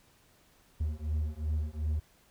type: beating tone pair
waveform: triangle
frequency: 75.3 / 78 Hz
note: D2 / D#2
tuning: +44 / +5 cents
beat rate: 2.7 Hz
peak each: -31 dBFS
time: 0.8-2 s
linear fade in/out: 10 ms
effects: pink hiss -64 dBFS RMS until 2.3 s